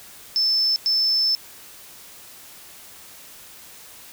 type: tone bursts at uneven times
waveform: sine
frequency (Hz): 5274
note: E8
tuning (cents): 0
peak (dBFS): -17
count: 2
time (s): 0.36-0.76 / 0.86-1.35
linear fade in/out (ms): 0
effects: white hiss -44 dBFS RMS until 4.12 s